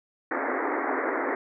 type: band-pass noise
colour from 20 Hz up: pink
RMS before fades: -28 dBFS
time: 0.31-1.35 s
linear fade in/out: 2 ms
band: 260 to 2100 Hz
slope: 96 dB/octave
effects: none